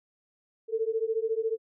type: beating tone pair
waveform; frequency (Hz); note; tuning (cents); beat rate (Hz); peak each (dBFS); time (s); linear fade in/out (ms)
sine; 440 / 454; A4 / A#4; 0 / -46; 14; -29; 0.68-1.58; 50
effects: none